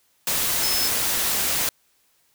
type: tone in noise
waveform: sine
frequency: 5220 Hz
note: E8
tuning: 18 cents flat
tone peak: -24 dBFS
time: 0.63-0.88 s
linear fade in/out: 2 ms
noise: white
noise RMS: -23 dBFS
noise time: 0.27-1.69 s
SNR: -4 dB
effects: white hiss -64 dBFS RMS until 2.34 s